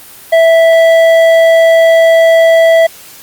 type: tone with hard clipping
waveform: triangle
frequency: 658 Hz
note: E5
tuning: 3 cents flat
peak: -5 dBFS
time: 0.32-2.87 s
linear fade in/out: 10 ms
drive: 12 dB
effects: white hiss -34 dBFS RMS until 3.22 s + Opus 32 kbps